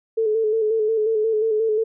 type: tone with vibrato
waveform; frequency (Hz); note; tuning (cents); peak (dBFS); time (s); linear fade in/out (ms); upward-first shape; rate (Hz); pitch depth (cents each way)
sine; 437.8; A4; -9; -17; 0.17-1.84; 10; square; 5.6; 39
effects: none